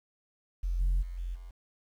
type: tone with level steps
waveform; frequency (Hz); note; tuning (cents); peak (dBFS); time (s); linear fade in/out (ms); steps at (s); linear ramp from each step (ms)
sine; 44; F1; +14; -27 / -22 / -36 / -32 / -42; 0.63-1.51; 10; 0.79 / 1.01 / 1.17 / 1.34; 20
effects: tanh soft clip ceiling -22 dBFS + 10-bit